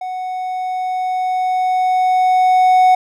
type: tone with level ramp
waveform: triangle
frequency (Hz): 740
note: F#5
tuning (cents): 0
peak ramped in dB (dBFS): -20 to -5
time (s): 0.01-2.95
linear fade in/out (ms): 5
effects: none